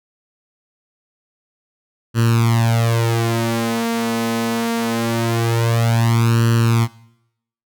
sawtooth tone with flanger, 115.5 Hz, A#2, 16 cents flat, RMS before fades -17 dBFS, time 2.14-6.88 s, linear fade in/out 50 ms, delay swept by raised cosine 0.68 to 4.68 ms, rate 0.23 Hz, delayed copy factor +1, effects noise-tail reverb RT60 0.8 s tail -20 dB re dry

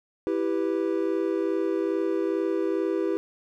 triangle chord, E minor, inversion none, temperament equal, 329.6 / 392 / 493.9 Hz, E4 / G4 / B4, 0 / 0 / 0 cents, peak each -25 / -25 / -29 dBFS, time 0.27-3.17 s, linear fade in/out 0 ms, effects none

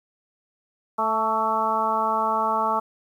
harmonic tone with a mistuned harmonic, 220 Hz, A3, in tune, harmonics 1 / 2 / 3 / 4 / 5 / 6, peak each -34 / -33 / -29 / -24 / -25 / -28 dBFS, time 0.98-2.8 s, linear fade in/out 10 ms, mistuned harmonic 5, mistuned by +30 cents, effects 9-bit

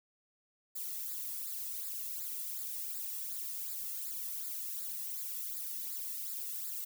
violet noise with flanger, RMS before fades -40 dBFS, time 0.75-6.85 s, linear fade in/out 10 ms, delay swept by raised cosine 0.33 to 1.33 ms, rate 2.7 Hz, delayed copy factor -0.8, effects none

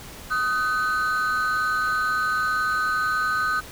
triangle ring-modulated tone, 1382 Hz, F6, 19 cents flat, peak -16 dBFS, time 0.3-3.61 s, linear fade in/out 20 ms, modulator 131 Hz, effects pink hiss -41 dBFS RMS until 3.71 s

